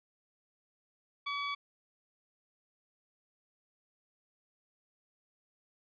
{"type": "tone", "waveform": "20% pulse", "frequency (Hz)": 1139, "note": "C#6", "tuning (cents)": 47, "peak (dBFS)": -29, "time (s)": [1.26, 1.55], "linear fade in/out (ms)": 10, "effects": ["resampled to 11025 Hz"]}